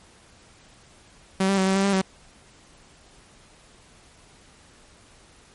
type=tone with pitch steps; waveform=sawtooth; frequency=191 / 196.3 / 189.5 / 191.6 / 195.1 / 198.5 / 190.1 Hz; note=G3 / G3 / F#3 / G3 / G3 / G3 / F#3; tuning=-45 / +3 / +42 / -39 / -8 / +22 / +47 cents; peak=-15 dBFS; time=1.4-2.016 s; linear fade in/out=5 ms; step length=88 ms; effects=pink hiss -53 dBFS RMS until 5.54 s + MP3 48 kbps